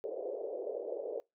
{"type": "band-pass noise", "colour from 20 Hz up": "white", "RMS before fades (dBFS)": -39, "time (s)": [0.04, 1.2], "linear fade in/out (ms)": 0, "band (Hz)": [400, 570], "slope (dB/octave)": 48, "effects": ["noise-tail reverb RT60 0.2 s tail -24 dB re dry"]}